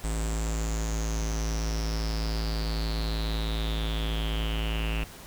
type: tone with low-pass filter sweep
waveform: square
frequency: 54.8 Hz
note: A1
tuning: 6 cents flat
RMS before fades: -29 dBFS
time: 0.04-5.04 s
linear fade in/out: 0 ms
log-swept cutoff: 8200 to 2700 Hz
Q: 8.7
effects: pink hiss -46 dBFS RMS until 5.26 s